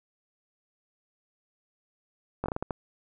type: slowing click train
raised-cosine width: 1 ms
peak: -16 dBFS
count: 7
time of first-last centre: 2.44-2.708 s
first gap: 19 ms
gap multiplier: 1.34
effects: none